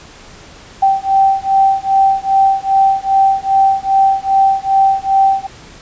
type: beating tone pair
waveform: sine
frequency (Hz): 777 / 779.5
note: G5 / G5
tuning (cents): -16 / -10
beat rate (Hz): 2.5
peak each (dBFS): -12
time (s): 0.82-5.47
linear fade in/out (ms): 10
effects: pink hiss -38 dBFS RMS until 5.81 s + resampled to 16000 Hz